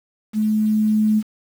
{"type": "tone with level ramp", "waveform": "sine", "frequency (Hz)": 214.9, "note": "A3", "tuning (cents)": -41, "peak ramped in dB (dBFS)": [-16, -13], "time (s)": [0.33, 1.23], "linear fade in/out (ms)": 50, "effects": ["7-bit"]}